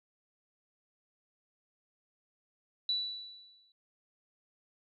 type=tone with exponential decay; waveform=sine; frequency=3951 Hz; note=B7; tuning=in tune; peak=-27 dBFS; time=2.89-3.72 s; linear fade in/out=2 ms; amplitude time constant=180 ms; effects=none